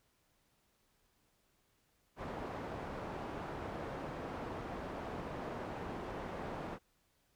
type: low-pass noise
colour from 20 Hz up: white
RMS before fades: -43 dBFS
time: 2.16-6.79 s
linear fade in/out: 50 ms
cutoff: 810 Hz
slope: 12 dB/octave
effects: pink hiss -75 dBFS RMS until 7.35 s